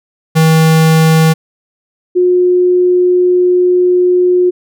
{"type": "tone pair in turn", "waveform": ["square", "sine"], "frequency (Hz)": [160, 360.2], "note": ["D#3", "F#4"], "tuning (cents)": [49, -46], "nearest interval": "octave + major second", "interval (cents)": 1405, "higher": "second", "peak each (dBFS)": -6, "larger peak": "neither", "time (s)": [[0.35, 1.34], [2.15, 4.51]], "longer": "second", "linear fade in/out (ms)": 20, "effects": []}